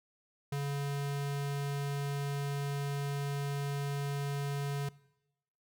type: tone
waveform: square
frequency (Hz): 141.5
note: C#3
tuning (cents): +36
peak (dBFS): -33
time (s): 0.52-4.89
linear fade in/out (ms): 5
effects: noise-tail reverb RT60 0.9 s tail -21 dB re dry